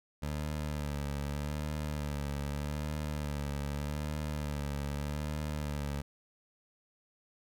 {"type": "tone with vibrato", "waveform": "20% pulse", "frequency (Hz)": 73.42, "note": "D2", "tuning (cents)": 0, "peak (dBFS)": -29, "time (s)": [0.22, 6.02], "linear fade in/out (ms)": 10, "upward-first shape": "sine", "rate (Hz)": 0.82, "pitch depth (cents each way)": 56, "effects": []}